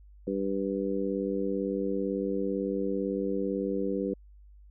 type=harmonic tone; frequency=97.9 Hz; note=G2; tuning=2 cents flat; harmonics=2 / 3 / 4 / 5; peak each=-33 / -33 / -33 / -33 dBFS; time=0.27-4.14 s; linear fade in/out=5 ms; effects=added 50 Hz sine -50 dBFS peak until 4.7 s